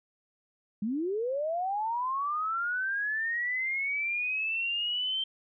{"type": "linear sweep", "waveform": "sine", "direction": "up", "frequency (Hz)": [196, 3136], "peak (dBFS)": -28, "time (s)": [0.82, 5.24], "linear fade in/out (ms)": 5, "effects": []}